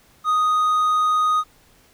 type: tone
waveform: triangle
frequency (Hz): 1244.5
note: D#6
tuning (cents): 0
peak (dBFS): -14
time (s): 0.24-1.44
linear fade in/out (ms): 50
effects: pink hiss -55 dBFS RMS until 1.93 s